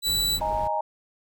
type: tone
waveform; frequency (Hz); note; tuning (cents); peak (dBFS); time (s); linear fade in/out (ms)
sawtooth; 3951; B7; 0; -19; 0.02-0.4; 50
type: noise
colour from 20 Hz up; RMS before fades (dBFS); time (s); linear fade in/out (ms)
brown; -35; 0.06-0.68; 10
type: chord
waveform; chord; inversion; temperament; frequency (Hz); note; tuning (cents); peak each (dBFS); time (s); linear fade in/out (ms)
sine; D# suspended fourth; none; equal; 622.3 / 830.6 / 932.3; D#5 / G#5 / A#5; 0 / 0 / 0; -29 / -28 / -27; 0.41-0.81; 5
effects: none